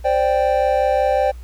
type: chord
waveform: triangle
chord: C suspended second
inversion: none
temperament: just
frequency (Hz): 523.3 / 588.7 / 784.9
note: C5 / D5 / G5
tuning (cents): 0 / +4 / +2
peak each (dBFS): -17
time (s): 0.04-1.32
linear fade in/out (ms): 20
effects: added 60 Hz sine -32 dBFS peak until 1.43 s + pink hiss -52 dBFS RMS until 1.43 s